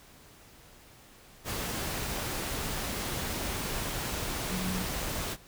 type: tone in noise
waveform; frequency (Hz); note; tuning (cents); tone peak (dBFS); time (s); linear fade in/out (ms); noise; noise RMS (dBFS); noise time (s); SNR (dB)
sine; 184.5; F#3; -5; -32; 4.48-4.86; 50; pink; -34; 1.44-5.37; -1
effects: pink hiss -55 dBFS RMS until 5.47 s